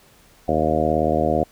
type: harmonic tone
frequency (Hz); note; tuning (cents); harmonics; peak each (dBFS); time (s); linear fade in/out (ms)
78; D#2; +5; 1 / 2 / 3 / 4 / 5 / 6 / 7 / 8 / 9; -28 / -28 / -26 / -26 / -27 / -27 / -24 / -25 / -23; 0.48-1.44; 5
effects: pink hiss -53 dBFS RMS until 1.51 s